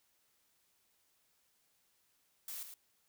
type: noise with echo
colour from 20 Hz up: blue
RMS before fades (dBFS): -44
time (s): 2.48-2.63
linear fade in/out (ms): 2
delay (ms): 110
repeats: 1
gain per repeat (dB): -7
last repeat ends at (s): 2.74
effects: white hiss -75 dBFS RMS until 3.08 s